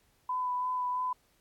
sine tone with vibrato, 1000 Hz, B5, 21 cents sharp, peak -29 dBFS, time 0.29-1.13 s, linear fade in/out 5 ms, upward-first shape sine, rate 3 Hz, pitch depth 15 cents each way, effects pink hiss -69 dBFS RMS until 1.4 s + AAC 64 kbps

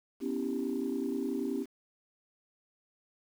sine chord, C# half-diminished seventh, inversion third, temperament equal with one note detuned, 246.9 / 277.2 / 325.8 / 392 Hz, B3 / C#4 / E4 / G4, 0 / 0 / -20 / 0 cents, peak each -35 / -34 / -38 / -36 dBFS, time 0.2-1.66 s, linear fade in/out 50 ms, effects tanh soft clip ceiling -23 dBFS + 9-bit

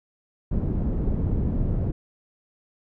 pink low-pass noise, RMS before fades -24 dBFS, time 0.51-1.92 s, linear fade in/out 10 ms, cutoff 260 Hz, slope 12 dB/octave, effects none

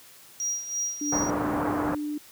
triangle tone with tremolo, 5730 Hz, F8, 44 cents sharp, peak -24 dBFS, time 0.4-1.3 s, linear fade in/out 0 ms, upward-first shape sine, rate 3 Hz, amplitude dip 70%
sine tone with pitch glide, 293.7 to 297.3 Hz, D4 to D4, 0 to +21 cents, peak -28 dBFS, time 1.01-2.18 s, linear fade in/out 5 ms, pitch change +21 cents, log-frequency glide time 1.13-1.39 s
white low-pass noise, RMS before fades -29 dBFS, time 1.12-1.95 s, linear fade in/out 5 ms, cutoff 1200 Hz, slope 24 dB/octave
effects white hiss -51 dBFS RMS until 2.31 s + high-pass 60 Hz 12 dB/octave

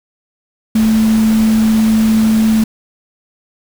sine tone in noise, 220 Hz, A3, in tune, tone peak -8 dBFS, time 0.75-2.64 s, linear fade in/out 5 ms, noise pink, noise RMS -25 dBFS, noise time 0.75-2.64 s, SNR +14 dB, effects none

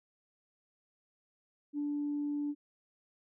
sine tone, 291.5 Hz, D4, 13 cents flat, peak -31 dBFS, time 1.73-2.55 s, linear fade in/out 50 ms, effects tanh soft clip ceiling -27 dBFS

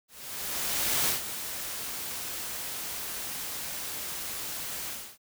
white noise with ADSR envelope, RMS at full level -26 dBFS, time 0.08-5.18 s, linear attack 1000 ms, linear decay 120 ms, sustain -10 dB, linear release 290 ms, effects none

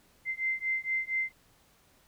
sine beating tone pair, 2077 / 2081.3 Hz, C7 / C7, -13 / -10 cents, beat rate 4.3 Hz, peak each -32 / -32 dBFS, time 0.25-1.32 s, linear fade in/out 50 ms, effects pink hiss -64 dBFS RMS until 2.07 s

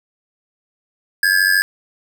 square ring-modulated tone, 1661.2 Hz, G#6, in tune, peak -10 dBFS, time 1.23-1.62 s, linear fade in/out 0 ms, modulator 46.7 Hz, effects none

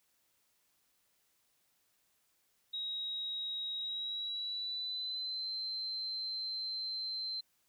sine tone with pitch glide, 3808 to 4105 Hz, A#7 to C8, +36 to -34 cents, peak -36 dBFS, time 2.73-7.41 s, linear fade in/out 10 ms, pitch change +130 cents, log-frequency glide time 3.76-5.51 s, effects white hiss -75 dBFS RMS until 7.68 s

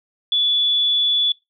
sine tone, 3440 Hz, A7, 40 cents flat, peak -15 dBFS, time 0.32-1.32 s, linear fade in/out 2 ms, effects noise-tail reverb RT60 0.2 s tail -21 dB re dry

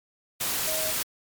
sine tone in noise, 630 Hz, D#5, 21 cents sharp, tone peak -32 dBFS, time 0.67-0.91 s, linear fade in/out 10 ms, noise white, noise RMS -28 dBFS, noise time 0.4-1.03 s, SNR -7 dB, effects MP3 96 kbps

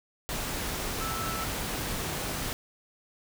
sine tone in noise, 1318.5 Hz, E6, in tune, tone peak -35 dBFS, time 1.01-1.44 s, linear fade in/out 0 ms, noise pink, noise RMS -33 dBFS, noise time 0.29-2.53 s, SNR -5 dB, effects none

